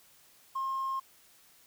sine tone with hard clipping, 1068 Hz, C6, 35 cents sharp, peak -31 dBFS, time 0.55-1 s, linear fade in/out 10 ms, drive 1 dB, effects white hiss -61 dBFS RMS until 1.66 s

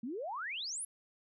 sine exponential sweep, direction up, 216.1 to 11400 Hz, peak -37 dBFS, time 0.03-0.85 s, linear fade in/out 5 ms, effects none

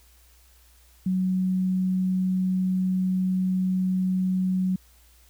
sine tone, 185.8 Hz, F#3, 7 cents sharp, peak -21 dBFS, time 1.06-4.76 s, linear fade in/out 5 ms, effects added 60 Hz sine -55 dBFS peak until 5.29 s + white hiss -59 dBFS RMS until 5.29 s

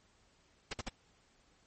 pink noise bursts, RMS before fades -38 dBFS, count 3, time 0.71-0.888 s, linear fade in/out 5 ms, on 24 ms, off 53 ms, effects pink hiss -69 dBFS RMS until 1.66 s + MP3 32 kbps

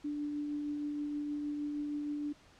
sine tone with tremolo, 293.7 Hz, D4, in tune, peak -33 dBFS, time 0.04-2.33 s, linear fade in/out 10 ms, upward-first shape triangle, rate 6.4 Hz, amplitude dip 25%, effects pink hiss -61 dBFS RMS until 2.59 s + low-pass 6000 Hz 12 dB/octave

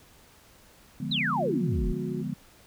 sine chord, D diminished seventh, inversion none, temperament equal, 146.83 / 174.61 / 207.7 / 246.9 Hz, D3 / F3 / Ab3 / Cb4, 0 / 0 / 0 / 0 cents, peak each -35 dBFS, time 1-2.34 s, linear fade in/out 5 ms
sine exponential sweep, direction down, 4186 to 30.39 Hz, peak -25 dBFS, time 1.11-1.93 s, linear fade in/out 10 ms
sine tone with pitch glide, 358 to 364 Hz, F4 to F#4, +43 to -28 cents, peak -35 dBFS, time 1.38-2.23 s, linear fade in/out 20 ms, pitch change +29 cents, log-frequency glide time 1.59-1.79 s
effects pink hiss -56 dBFS RMS until 2.66 s

